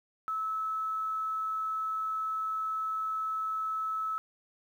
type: tone with quantisation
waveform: sine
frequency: 1301 Hz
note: E6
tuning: 23 cents flat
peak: -30 dBFS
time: 0.28-4.18 s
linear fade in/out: 0 ms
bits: 10
effects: none